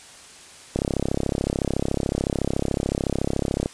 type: click train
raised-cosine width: 2 ms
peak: -9 dBFS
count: 99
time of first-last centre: 0.76-3.659 s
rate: 33.8 Hz
effects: white hiss -45 dBFS RMS until 3.73 s + resampled to 22050 Hz